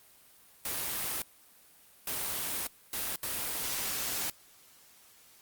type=noise bursts at uneven times; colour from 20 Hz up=white; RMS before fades=-34 dBFS; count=4; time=0.65-1.22 / 2.07-2.67 / 2.93-3.16 / 3.23-4.3 s; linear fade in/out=2 ms; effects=white hiss -59 dBFS RMS until 5.41 s + Opus 32 kbps